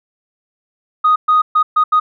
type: tone bursts at uneven times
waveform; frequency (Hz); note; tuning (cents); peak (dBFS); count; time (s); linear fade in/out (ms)
sine; 1244.5; D#6; 0; -7; 5; 1.04-1.16 / 1.28-1.42 / 1.55-1.63 / 1.76-1.84 / 1.92-2; 10
effects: tanh soft clip ceiling -5 dBFS